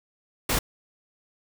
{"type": "noise", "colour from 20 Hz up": "pink", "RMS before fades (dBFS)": -24, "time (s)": [0.49, 0.59], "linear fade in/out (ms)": 5, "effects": []}